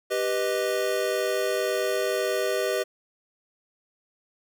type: chord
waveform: square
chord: G augmented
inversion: none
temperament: equal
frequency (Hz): 392 / 493.9 / 622.3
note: G4 / B4 / D#5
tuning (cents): 0 / 0 / 0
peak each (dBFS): -29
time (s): 0.1-2.84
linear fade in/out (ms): 20
effects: none